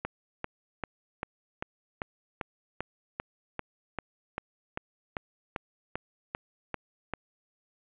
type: click train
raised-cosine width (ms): 0.5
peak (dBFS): -17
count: 19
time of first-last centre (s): 0.05-7.137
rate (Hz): 2.54
effects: resampled to 8000 Hz + 9-bit